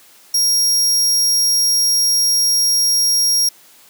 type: tone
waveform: sawtooth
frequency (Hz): 5600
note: F8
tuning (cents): +4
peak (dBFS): -10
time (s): 0.34-3.49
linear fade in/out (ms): 5
effects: white hiss -47 dBFS RMS until 3.89 s + high-pass 150 Hz 12 dB/octave